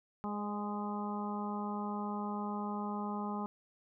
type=harmonic tone with a mistuned harmonic; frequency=207 Hz; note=G#3; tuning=5 cents flat; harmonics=1 / 2 / 3 / 4 / 5 / 6; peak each=-37 / -45 / -50 / -42 / -44 / -46 dBFS; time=0.24-3.46 s; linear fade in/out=0 ms; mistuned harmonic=3; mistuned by=-24 cents; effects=none